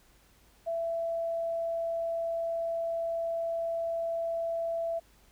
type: tone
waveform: sine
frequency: 667 Hz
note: E5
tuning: 20 cents sharp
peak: -29 dBFS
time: 0.66-5 s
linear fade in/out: 20 ms
effects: added 51 Hz sine -63 dBFS peak until 5.31 s + pink hiss -63 dBFS RMS until 5.31 s